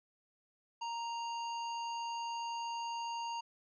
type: tone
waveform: square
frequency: 932.3 Hz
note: A#5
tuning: in tune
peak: -38 dBFS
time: 0.81-3.41 s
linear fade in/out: 10 ms
effects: resampled to 16000 Hz